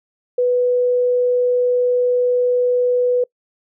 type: tone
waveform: sine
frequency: 493.9 Hz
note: B4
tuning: in tune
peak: -13 dBFS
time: 0.38-3.24 s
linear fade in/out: 5 ms
effects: noise-tail reverb RT60 0.1 s tail -25 dB re dry